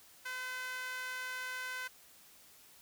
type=tone with high-pass filter; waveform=sawtooth; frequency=509 Hz; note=C5; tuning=48 cents flat; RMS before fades=-41 dBFS; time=0.25-1.88 s; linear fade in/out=10 ms; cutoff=1500 Hz; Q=2.8; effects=white hiss -60 dBFS RMS until 2.81 s